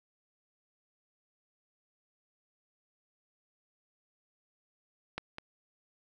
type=clicks; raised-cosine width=0.3 ms; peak=-19 / -24 dBFS; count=2; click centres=5.18 / 5.384 s; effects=none